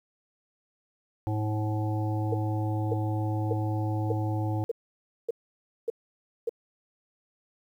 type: harmonic tone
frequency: 107.3 Hz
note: A2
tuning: 43 cents flat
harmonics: 1 / 3 / 5 / 7 / 8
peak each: -27 / -33 / -40 / -39 / -40 dBFS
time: 1.27-4.64 s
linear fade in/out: 0 ms
type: tone bursts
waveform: sine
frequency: 462.7 Hz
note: A#4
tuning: 13 cents flat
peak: -24 dBFS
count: 8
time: 2.32-6.494 s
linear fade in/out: 5 ms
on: 23 ms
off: 570 ms
effects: 10-bit